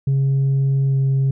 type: tone with pitch glide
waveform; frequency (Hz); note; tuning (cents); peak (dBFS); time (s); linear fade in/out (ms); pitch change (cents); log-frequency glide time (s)
sine; 136.4 to 135.22; C#3 to C#3; -28 to -43; -12; 0.07-1.31; 5; -15; 0.87-0.96
effects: tanh soft clip ceiling -13 dBFS